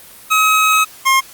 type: tone pair in turn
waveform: 25% pulse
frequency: 1275 / 1067.2 Hz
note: D#6 / C6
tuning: +42 / +34 cents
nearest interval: minor third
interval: 308 cents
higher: first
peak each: -6 dBFS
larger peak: neither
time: 0.3-0.85 / 1.05-1.21 s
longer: first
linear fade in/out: 20 ms
effects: white hiss -39 dBFS RMS until 1.33 s + Opus 32 kbps